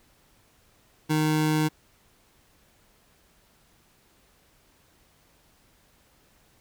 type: tone pair together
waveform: square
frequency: 154.5 / 309 Hz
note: D#3 / D#4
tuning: -12 / -12 cents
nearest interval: octave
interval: 1200 cents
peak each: -25 dBFS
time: 1.09-1.69 s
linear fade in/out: 20 ms
effects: pink hiss -62 dBFS RMS until 6.6 s